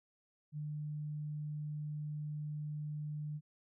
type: tone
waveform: sine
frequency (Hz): 150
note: D3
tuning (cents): +37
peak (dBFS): -38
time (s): 0.52-3.41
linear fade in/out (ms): 50
effects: none